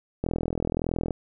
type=click train; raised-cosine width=2 ms; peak=-13 dBFS; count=37; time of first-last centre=0.24-1.107 s; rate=41.5 Hz; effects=none